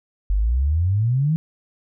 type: exponential sweep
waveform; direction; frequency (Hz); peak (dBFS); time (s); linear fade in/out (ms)
sine; up; 46.25 to 164.81; -16; 0.3-1.36; 0
effects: none